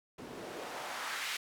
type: noise with band-pass filter sweep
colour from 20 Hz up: white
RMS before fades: -41 dBFS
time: 0.18-1.37 s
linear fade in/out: 5 ms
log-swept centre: 220 to 2400 Hz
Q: 1.1
effects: none